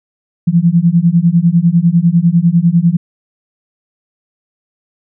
sine beating tone pair, 165.6 / 175.6 Hz, E3 / F3, +8 / +10 cents, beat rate 10 Hz, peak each -10 dBFS, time 0.47-2.97 s, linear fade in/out 10 ms, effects none

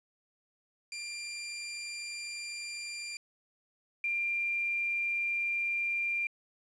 20% pulse / sine tone pair in turn, 2384 / 2384 Hz, D7 / D7, +25 / +25 cents, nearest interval unison, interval 0 cents, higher neither, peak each -33 / -29 dBFS, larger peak second, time 0.92-3.17 / 4.04-6.27 s, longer first, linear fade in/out 2 ms, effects resampled to 22050 Hz + 10-bit

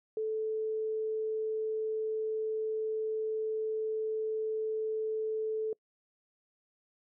sine tone, 437 Hz, A4, 12 cents flat, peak -30 dBFS, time 0.17-5.73 s, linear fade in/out 2 ms, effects noise-tail reverb RT60 0.1 s tail -26 dB re dry

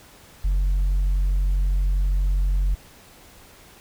sine tone, 46.22 Hz, F#1, 1 cent flat, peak -15 dBFS, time 0.44-2.75 s, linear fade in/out 10 ms, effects tanh soft clip ceiling -17 dBFS + pink hiss -49 dBFS RMS until 3.8 s

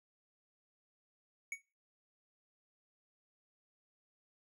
square tone with exponential decay, 2235 Hz, C#7, 14 cents sharp, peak -35 dBFS, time 1.52-1.62 s, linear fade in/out 2 ms, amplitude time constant 21 ms, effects noise-tail reverb RT60 0.3 s tail -20 dB re dry + low-pass 11000 Hz 12 dB/octave

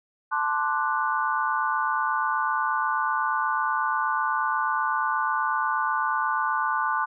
sine chord, D dominant seventh, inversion second, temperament equal, 880 / 1046.5 / 1174.7 / 1480 Hz, A5 / C6 / D6 / F#6, 0 / 0 / 0 / 0 cents, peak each -28 dBFS, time 0.31-7.06 s, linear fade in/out 20 ms, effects none

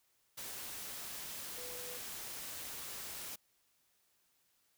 sine tone in noise, 493.9 Hz, B4, in tune, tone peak -50 dBFS, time 1.57-1.98 s, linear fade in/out 10 ms, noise white, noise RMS -45 dBFS, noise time 0.37-3.36 s, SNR -8 dB, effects white hiss -75 dBFS RMS until 4.77 s

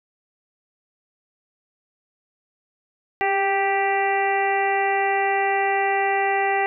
harmonic tone with a mistuned harmonic, 392 Hz, G4, in tune, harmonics 1 / 2 / 3 / 4 / 5 / 6 / 7, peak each -25 / -21 / -34 / -33 / -25 / -32 / -33 dBFS, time 3.21-6.66 s, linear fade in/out 0 ms, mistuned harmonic 1, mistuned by +24 cents, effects none

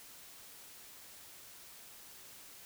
silence, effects white hiss -54 dBFS RMS until 2.65 s

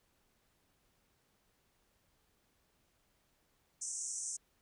pink band-pass noise, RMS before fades -41 dBFS, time 3.81-4.37 s, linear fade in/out 10 ms, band 5800 to 9000 Hz, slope 96 dB/octave, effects pink hiss -75 dBFS RMS until 4.61 s

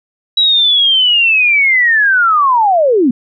sine linear sweep, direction down, 3901 to 223.7 Hz, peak -7 dBFS, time 0.37-3.11 s, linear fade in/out 5 ms, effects none

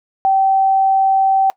sine tone, 773 Hz, G5, 24 cents flat, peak -10 dBFS, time 0.25-1.5 s, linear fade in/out 0 ms, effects noise-tail reverb RT60 0.1 s tail -21 dB re dry

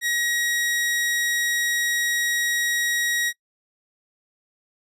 sawtooth tone, 1900 Hz, A#6, 33 cents sharp, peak -18 dBFS, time 0.01-3.33 s, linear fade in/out 50 ms, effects noise-tail reverb RT60 0.1 s tail -23 dB re dry + resampled to 32000 Hz

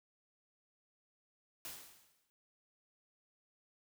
white noise with exponential decay, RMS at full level -44 dBFS, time 1.65-2.3 s, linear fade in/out 0 ms, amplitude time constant 140 ms, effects none

